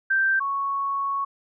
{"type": "tone pair in turn", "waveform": "sine", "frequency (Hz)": [1567, 1108], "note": ["G6", "C#6"], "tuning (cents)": [-1, -1], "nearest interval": "tritone", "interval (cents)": 600, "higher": "first", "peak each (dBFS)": [-18, -23], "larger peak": "first", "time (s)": [[0.1, 0.4], [0.4, 1.25]], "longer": "second", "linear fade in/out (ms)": 10, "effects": []}